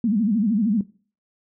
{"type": "tone with vibrato", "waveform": "sine", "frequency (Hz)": 216.3, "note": "A3", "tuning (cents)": -29, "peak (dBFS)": -17, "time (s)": [0.04, 0.81], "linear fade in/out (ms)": 2, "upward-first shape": "sine", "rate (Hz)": 13, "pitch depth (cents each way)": 180, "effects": ["noise-tail reverb RT60 0.4 s tail -19 dB re dry"]}